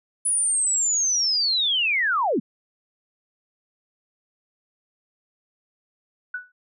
sine linear sweep, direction down, 9956 to 174.61 Hz, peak -19 dBFS, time 0.25-2.4 s, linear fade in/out 10 ms
sine tone with exponential decay, 1480 Hz, F#6, in tune, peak -24 dBFS, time 6.34-6.52 s, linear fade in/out 5 ms, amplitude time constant 38 ms
effects none

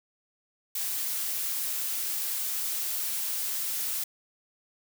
blue noise, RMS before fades -31 dBFS, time 0.75-4.04 s, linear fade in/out 5 ms, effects none

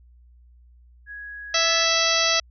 sine tone with pitch glide, 1664 to 1709.8 Hz, G#6 to G#6, +3 to +50 cents, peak -34 dBFS, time 1.06-1.87 s, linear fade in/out 50 ms, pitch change +47 cents, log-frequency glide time 1.6-1.7 s
harmonic tone, 659.3 Hz, E5, in tune, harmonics 1 / 2 / 3 / 4 / 5 / 6 / 7 / 8 / 9, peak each -27 / -27 / -27 / -27 / -27 / -27 / -27 / -27 / -27 dBFS, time 1.54-2.4 s, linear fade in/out 5 ms
effects added 60 Hz sine -49 dBFS peak until 2.5 s

